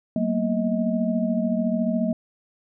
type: tone cluster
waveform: sine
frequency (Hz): 188.7 / 229.7 / 243.6 / 633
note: F#3 / A#3 / B3 / D#5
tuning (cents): +34 / -25 / -24 / +30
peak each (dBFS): -26 / -23 / -30 / -28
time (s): 0.16-2.13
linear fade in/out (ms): 2
effects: none